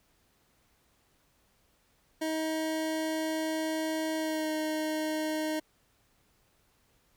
25% pulse tone with pitch glide, 316.5 to 310.9 Hz, D#4 to D#4, +30 to -1 cents, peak -26 dBFS, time 2.21-5.6 s, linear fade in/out 10 ms, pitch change -31 cents, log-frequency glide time 4.17-4.51 s, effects pink hiss -69 dBFS RMS until 7.16 s

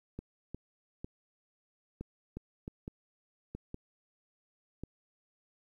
clicks, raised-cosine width 3 ms, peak -27 dBFS, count 10, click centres 0.19 / 0.546 / 1.045 / 2.01 / 2.37 / 2.679 / 2.879 / 3.55 / 3.744 / 4.836 s, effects 11-bit

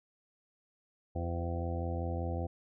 harmonic tone with a mistuned harmonic, 85.2 Hz, F2, 42 cents flat, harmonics 1 / 2 / 3 / 4 / 5 / 6 / 7 / 8 / 9, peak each -34 / -43 / -44 / -43 / -53 / -42 / -52 / -45 / -45 dBFS, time 1.15-2.47 s, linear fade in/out 10 ms, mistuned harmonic 5, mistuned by -23 cents, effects none

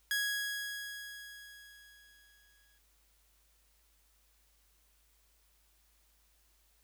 sawtooth tone with exponential decay, 1661.2 Hz, G#6, in tune, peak -26 dBFS, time 0.11-2.78 s, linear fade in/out 1 ms, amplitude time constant 580 ms, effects added 52 Hz sine -70 dBFS peak until 6.83 s + white hiss -71 dBFS RMS until 6.83 s

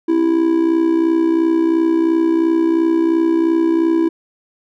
triangle tone with amplitude modulation, 329.6 Hz, E4, in tune, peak -7 dBFS, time 0.08-4.09 s, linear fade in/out 10 ms, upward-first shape sine, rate 62.9 Hz, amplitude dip 65%, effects none

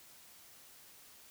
silence, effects white hiss -58 dBFS RMS until 1.3 s

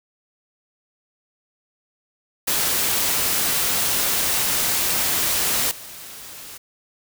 white noise with level steps, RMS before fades -21 / -38 dBFS, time 2.47-6.58 s, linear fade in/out 10 ms, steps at 5.71 s, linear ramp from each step 2 ms, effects none

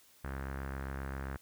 sawtooth tone with low-pass filter, 67.5 Hz, C#2, 45 cents flat, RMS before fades -40 dBFS, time 0.24-1.37 s, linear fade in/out 5 ms, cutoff 1600 Hz, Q 3.1, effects white hiss -63 dBFS RMS until 1.41 s

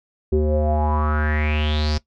square tone with low-pass filter sweep, 75.7 Hz, D#2, 47 cents flat, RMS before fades -20 dBFS, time 0.32-1.98 s, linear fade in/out 5 ms, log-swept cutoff 370 to 5200 Hz, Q 7.2, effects noise-tail reverb RT60 0.1 s tail -18 dB re dry

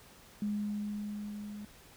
sine tone with level ramp, 207.7 Hz, G#3, in tune, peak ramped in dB -30 to -41 dBFS, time 0.42-1.65 s, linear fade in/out 2 ms, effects pink hiss -57 dBFS RMS until 1.96 s

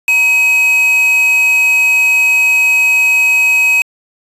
triangle tone with quantisation, 2539 Hz, D#7, 34 cents sharp, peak -6 dBFS, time 0.08-3.82 s, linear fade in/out 2 ms, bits 3, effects resampled to 32000 Hz

